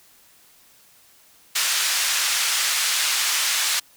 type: band-pass noise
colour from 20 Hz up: white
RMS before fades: -22 dBFS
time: 1.55-3.8 s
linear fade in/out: 10 ms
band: 1300 to 7400 Hz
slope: 12 dB/octave
effects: white hiss -54 dBFS RMS until 3.96 s